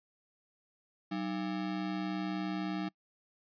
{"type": "ring-modulated tone", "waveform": "square", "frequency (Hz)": 249, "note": "B3", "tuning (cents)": 14, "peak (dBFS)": -31, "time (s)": [1.11, 2.89], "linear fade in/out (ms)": 10, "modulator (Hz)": 59.8, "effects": ["noise-tail reverb RT60 0.1 s tail -26 dB re dry", "resampled to 11025 Hz"]}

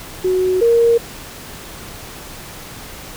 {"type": "tone pair in turn", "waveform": "sine", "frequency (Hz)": [370, 466.2], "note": ["F#4", "A#4"], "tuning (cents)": [0, 0], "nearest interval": "major third", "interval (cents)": 400, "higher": "second", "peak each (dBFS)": [-13, -9], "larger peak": "second", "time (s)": [[0.24, 0.61], [0.61, 0.98]], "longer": "neither", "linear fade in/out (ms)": 10, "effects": ["pink hiss -34 dBFS RMS until 3.16 s"]}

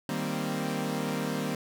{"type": "chord", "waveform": "sawtooth", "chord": "C minor seventh", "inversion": "first", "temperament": "equal", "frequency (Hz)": [155.56, 196, 233.1, 261.6], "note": ["Eb3", "G3", "Bb3", "C4"], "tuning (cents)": [0, 0, 0, 0], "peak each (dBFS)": -31, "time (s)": [0.09, 1.55], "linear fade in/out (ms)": 2, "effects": []}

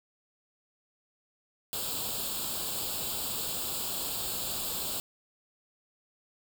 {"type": "noise with comb filter", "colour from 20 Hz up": "white", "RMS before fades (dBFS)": -34, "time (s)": [1.73, 5], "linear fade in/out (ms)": 0, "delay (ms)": 0.25, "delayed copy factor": 0.8, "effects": []}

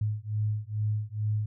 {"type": "beating tone pair", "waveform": "sine", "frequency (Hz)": [105.3, 107.6], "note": ["G#2", "A2"], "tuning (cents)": [24, -38], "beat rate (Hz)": 2.3, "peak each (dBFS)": -30, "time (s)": [0.01, 1.46], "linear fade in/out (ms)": 5, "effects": []}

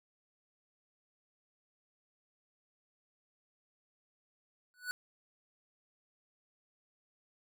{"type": "tone with exponential growth", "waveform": "square", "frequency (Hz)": 1480, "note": "F#6", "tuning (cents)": 0, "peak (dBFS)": -32, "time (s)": [4.74, 4.91], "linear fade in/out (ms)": 0, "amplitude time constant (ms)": 36, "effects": []}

